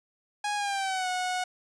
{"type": "tone with pitch glide", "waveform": "sawtooth", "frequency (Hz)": [827, 732.5], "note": ["G#5", "F#5"], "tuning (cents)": [-8, -18], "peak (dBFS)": -24, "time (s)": [0.44, 1.44], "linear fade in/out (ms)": 5, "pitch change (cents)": -210, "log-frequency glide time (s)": [0.56, 1.08], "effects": ["resampled to 22050 Hz"]}